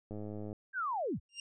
click train, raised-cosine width 2 ms, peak -30 dBFS, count 45, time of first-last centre 0.11-0.529 s, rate 105 Hz
sine linear sweep, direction down, 1629 to 39.19 Hz, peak -32 dBFS, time 0.73-1.2 s, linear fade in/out 50 ms
25% pulse tone with exponential growth, 2794 Hz, F7, in tune, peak -33 dBFS, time 1.29-1.4 s, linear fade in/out 2 ms, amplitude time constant 23 ms
effects resampled to 22050 Hz

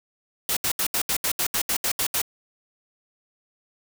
white noise bursts, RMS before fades -24 dBFS, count 12, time 0.49-2.217 s, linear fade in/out 2 ms, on 77 ms, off 73 ms, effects none

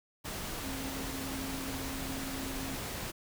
sine tone in noise, 267.5 Hz, C4, 38 cents sharp, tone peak -40 dBFS, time 0.63-2.77 s, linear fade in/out 20 ms, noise pink, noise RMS -39 dBFS, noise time 0.24-3.12 s, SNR -4 dB, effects none

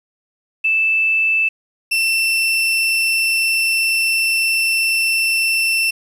sine / 35% pulse tone pair in turn, 2637 / 2683 Hz, E7 / E7, 0 / +30 cents, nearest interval unison, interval 30 cents, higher second, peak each -13 / -13 dBFS, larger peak neither, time 0.64-1.49 / 1.91-5.91 s, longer second, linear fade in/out 10 ms, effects resampled to 32000 Hz + 8-bit

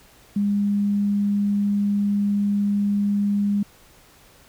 sine tone, 203.2 Hz, G#3, 38 cents flat, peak -18 dBFS, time 0.36-3.63 s, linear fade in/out 5 ms, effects pink hiss -52 dBFS RMS until 4.48 s

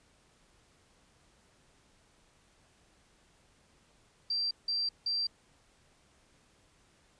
sine tone bursts, 4708 Hz, D8, 3 cents sharp, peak -29 dBFS, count 3, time 4.3-5.27 s, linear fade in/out 5 ms, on 210 ms, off 170 ms, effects pink hiss -66 dBFS RMS until 7.19 s + resampled to 22050 Hz

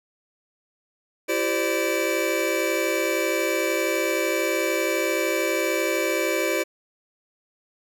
square tone cluster, 337.1 / 390 / 520 / 591 / 2318 Hz, E4 / G4 / C5 / D5 / D7, +39 / -9 / -11 / +11 / -23 cents, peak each -29 dBFS, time 1.28-6.64 s, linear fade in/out 20 ms, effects none

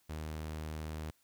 sawtooth tone, 77.8 Hz, D#2, in tune, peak -35 dBFS, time 0.09-1.11 s, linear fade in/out 10 ms, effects white hiss -72 dBFS RMS until 1.23 s

